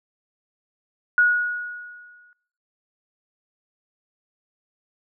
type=tone with exponential decay; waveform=sine; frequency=1454 Hz; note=F#6; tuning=31 cents flat; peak=-12 dBFS; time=1.18-2.33 s; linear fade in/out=1 ms; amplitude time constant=250 ms; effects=noise-tail reverb RT60 0.8 s tail -24 dB re dry